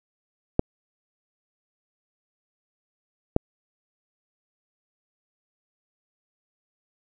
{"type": "clicks", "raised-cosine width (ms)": 2, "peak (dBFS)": -4, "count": 2, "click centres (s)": [0.594, 3.364], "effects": []}